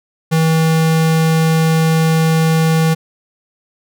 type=tone; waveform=square; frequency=161 Hz; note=E3; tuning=41 cents flat; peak=-11 dBFS; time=0.31-2.95 s; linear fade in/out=20 ms; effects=none